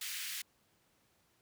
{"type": "high-pass noise", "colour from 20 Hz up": "pink", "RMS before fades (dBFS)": -41, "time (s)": [0.01, 0.42], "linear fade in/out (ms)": 5, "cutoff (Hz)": 1900, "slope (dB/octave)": 24, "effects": ["pink hiss -72 dBFS RMS until 1.41 s", "high-pass 80 Hz 12 dB/octave"]}